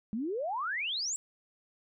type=exponential sweep; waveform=sine; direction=up; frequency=202.7 to 7902 Hz; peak=-31 dBFS; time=0.13-1.16 s; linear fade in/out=0 ms; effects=none